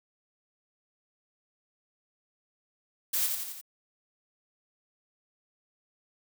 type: noise with echo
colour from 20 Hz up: blue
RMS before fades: -28 dBFS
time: 3.13-3.27 s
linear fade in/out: 10 ms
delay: 86 ms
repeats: 4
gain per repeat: -4 dB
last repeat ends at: 3.614 s
effects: none